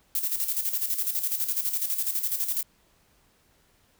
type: noise with tremolo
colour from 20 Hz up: violet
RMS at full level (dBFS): -26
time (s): 0.15-2.63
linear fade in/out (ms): 2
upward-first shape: square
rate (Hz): 12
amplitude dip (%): 60
effects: pink hiss -64 dBFS RMS until 3.99 s